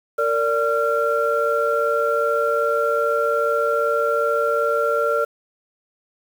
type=tone cluster; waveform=sine; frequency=459.5 / 582 / 1374 Hz; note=A#4 / D5 / F6; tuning=-25 / -16 / -29 cents; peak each=-21 dBFS; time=0.18-5.25 s; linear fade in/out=10 ms; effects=tanh soft clip ceiling -7 dBFS + 7-bit